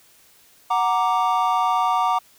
triangle chord, Gb augmented, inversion none, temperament equal, 740 / 932.3 / 1174.7 Hz, Gb5 / Bb5 / D6, 0 / 0 / 0 cents, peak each -20 dBFS, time 0.7-2.19 s, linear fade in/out 10 ms, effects white hiss -54 dBFS RMS until 2.38 s

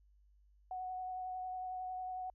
sine tone with vibrato, 740 Hz, F#5, in tune, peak -39 dBFS, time 0.71-2.3 s, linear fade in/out 2 ms, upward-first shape sine, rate 11 Hz, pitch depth 13 cents each way, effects added 50 Hz sine -64 dBFS peak until 2.34 s

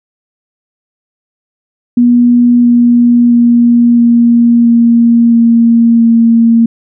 sine tone with pitch steps, 241.6 / 239.7 / 237.7 / 235.8 / 233.9 / 232 / 230.2 Hz, B3 / A#3 / A#3 / A#3 / A#3 / A#3 / A#3, -38 / +48 / +34 / +20 / +6 / -8 / -22 cents, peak -3 dBFS, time 1.97-6.66 s, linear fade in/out 5 ms, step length 670 ms, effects none

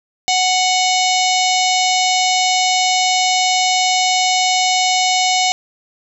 harmonic tone with a mistuned harmonic, 740 Hz, F#5, in tune, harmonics 1 / 3 / 4 / 5 / 6 / 7 / 8 / 9 / 10, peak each -16 / -21 / -22 / -23 / -24 / -24 / -25 / -26 / -26 dBFS, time 0.28-5.52 s, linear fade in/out 0 ms, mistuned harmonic 6, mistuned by -81 cents, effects none

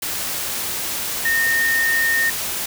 sine tone in noise, 1835 Hz, A#6, 28 cents flat, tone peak -16 dBFS, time 1.25-2.3 s, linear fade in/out 5 ms, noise white, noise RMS -25 dBFS, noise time 0.02-2.66 s, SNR +6 dB, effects none

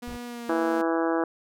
sawtooth tone with pitch glide, 241.7 to 230.5 Hz, B3 to A#3, -37 to -19 cents, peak -31 dBFS, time 0.02-0.82 s, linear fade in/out 10 ms, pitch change -82 cents, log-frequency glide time 0.26-0.61 s
brown noise, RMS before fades -39 dBFS, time 0.07-0.17 s, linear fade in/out 10 ms
harmonic tone, 164.81 Hz, E3, in tune, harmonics 2 / 3 / 4 / 5 / 6 / 7 / 8 / 9 / 10, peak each -25 / -29 / -31 / -33 / -35 / -36 / -37 / -38 / -39 dBFS, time 0.49-1.24 s, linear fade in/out 2 ms
effects none

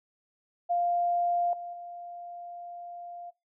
sine tone with level steps, 698.5 Hz, F5, in tune, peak -24 / -36 / -39 dBFS, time 0.69-3.31 s, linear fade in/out 20 ms, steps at 1.53 / 1.73 s, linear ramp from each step 2 ms, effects noise-tail reverb RT60 0.2 s tail -19 dB re dry

